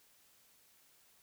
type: silence
effects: white hiss -67 dBFS RMS until 1.22 s